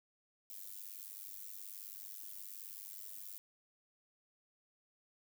violet noise with amplitude modulation, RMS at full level -45 dBFS, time 0.5-3.38 s, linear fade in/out 0 ms, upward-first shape sine, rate 98.8 Hz, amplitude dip 95%, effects none

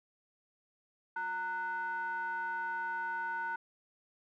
triangle ring-modulated tone, 280.7 Hz, C#4, 22 cents sharp, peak -29 dBFS, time 1.16-3.56 s, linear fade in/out 5 ms, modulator 1200 Hz, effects none

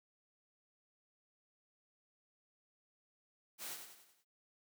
white noise with echo, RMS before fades -45 dBFS, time 3.58-3.78 s, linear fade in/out 50 ms, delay 94 ms, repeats 5, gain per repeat -6 dB, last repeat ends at 4.25 s, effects high-pass 200 Hz 12 dB/octave

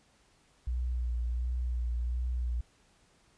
sine tone with vibrato, 60.5 Hz, B1, 35 cents flat, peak -29 dBFS, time 0.67-2.61 s, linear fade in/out 5 ms, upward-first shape sine, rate 1.4 Hz, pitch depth 34 cents each way, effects pink hiss -66 dBFS RMS until 3.37 s + resampled to 22050 Hz

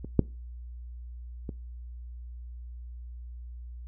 clicks, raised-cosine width 3 ms, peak -24 / -6 / -22 dBFS, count 3, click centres 0.046 / 0.193 / 1.492 s, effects noise-tail reverb RT60 0.3 s tail -23 dB re dry + added 60 Hz sine -39 dBFS peak until 3.87 s

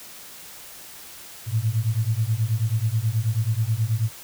sine beating tone pair, 106.7 / 116 Hz, G#2 / A#2, +47 / -8 cents, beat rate 9.3 Hz, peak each -23 dBFS, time 1.46-4.11 s, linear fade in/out 50 ms, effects white hiss -42 dBFS RMS until 4.23 s

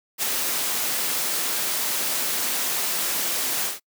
white noise with ADSR envelope, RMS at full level -23 dBFS, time 0.18-3.8 s, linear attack 46 ms, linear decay 12 ms, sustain -2 dB, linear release 150 ms, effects noise-tail reverb RT60 0.1 s tail -26 dB re dry + high-pass 200 Hz 12 dB/octave

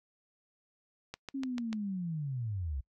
click train, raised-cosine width 0.2 ms, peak -23 dBFS, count 5, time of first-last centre 1.14-1.729 s, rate 6.79 Hz
sine linear sweep, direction down, 276.4 to 61.74 Hz, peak -33 dBFS, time 1.34-2.81 s, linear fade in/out 10 ms
effects noise-tail reverb RT60 0.1 s tail -25 dB re dry

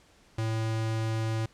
square tone, 111.5 Hz, A2, 23 cents sharp, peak -28 dBFS, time 0.38-1.46 s, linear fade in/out 5 ms, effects pink hiss -60 dBFS RMS until 1.53 s + low-pass 8000 Hz 12 dB/octave

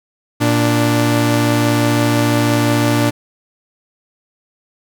sawtooth tone pair together, 116.31 / 293.7 Hz, A#2 / D4, -3 / 0 cents, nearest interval octave + major third, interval 1603 cents, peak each -11 dBFS, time 0.4-3.11 s, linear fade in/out 20 ms, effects none

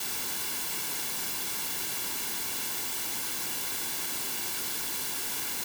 white noise with comb filter, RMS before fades -33 dBFS, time 0-5.64 s, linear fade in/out 5 ms, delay 1.6 ms, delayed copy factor -0.5, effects none

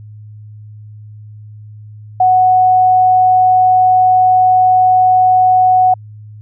sine tone, 740 Hz, F#5, in tune, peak -6 dBFS, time 2.2-5.94 s, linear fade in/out 5 ms, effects added 106 Hz sine -31 dBFS peak until 6.41 s

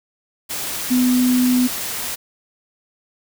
sine tone in noise, 250.4 Hz, B3, 24 cents sharp, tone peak -13 dBFS, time 0.9-1.68 s, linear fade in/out 20 ms, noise white, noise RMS -26 dBFS, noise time 0.49-2.16 s, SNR +10 dB, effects none

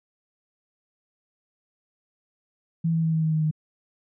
sine tone with pitch steps, 164.81 / 163.11 / 161.42 / 159.75 / 158.1 / 156.46 / 154.84 Hz, E3 / E3 / E3 / D#3 / D#3 / D#3 / D#3, 0 / -18 / -36 / +46 / +28 / +10 / -8 cents, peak -20 dBFS, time 2.84-3.512 s, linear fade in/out 10 ms, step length 96 ms, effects none

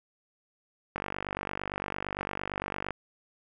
click train, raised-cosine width 0.5 ms, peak -17 dBFS, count 96, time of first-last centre 0.96-2.907 s, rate 48.8 Hz, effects none

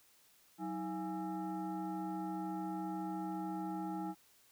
sine tone with frequency modulation, 320 Hz, D#4, 49 cents sharp, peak -37 dBFS, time 0.58-4.15 s, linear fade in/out 50 ms, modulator 506 Hz, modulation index 1.2, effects white hiss -67 dBFS RMS until 4.51 s

